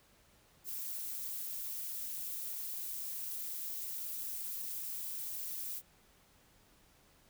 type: noise with amplitude modulation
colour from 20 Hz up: violet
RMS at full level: -38 dBFS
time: 0.64-5.82 s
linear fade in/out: 50 ms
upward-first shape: sine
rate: 284 Hz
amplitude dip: 65%
effects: pink hiss -66 dBFS RMS until 7.29 s